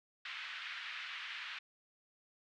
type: band-pass noise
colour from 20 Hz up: pink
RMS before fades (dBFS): -45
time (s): 0.25-1.59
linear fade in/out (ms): 5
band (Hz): 1500 to 3400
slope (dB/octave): 24
effects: none